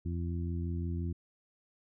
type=harmonic tone; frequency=85.7 Hz; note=F2; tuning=32 cents flat; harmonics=1 / 2 / 3 / 4; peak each=-33 / -39 / -43 / -45 dBFS; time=0.05-1.13 s; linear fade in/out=10 ms; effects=none